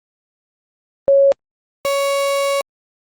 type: tone pair in turn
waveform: sine / 35% pulse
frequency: 553 / 557.5 Hz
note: C#5 / C#5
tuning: -4 / +10 cents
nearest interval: unison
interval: 14 cents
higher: second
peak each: -8 / -14 dBFS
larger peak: first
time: 1.08-1.32 / 1.85-2.61 s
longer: second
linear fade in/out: 0 ms
effects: Opus 24 kbps